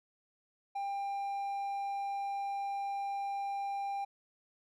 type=tone; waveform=triangle; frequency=796 Hz; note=G5; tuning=26 cents sharp; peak=-32 dBFS; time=0.75-4.05 s; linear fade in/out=10 ms; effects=none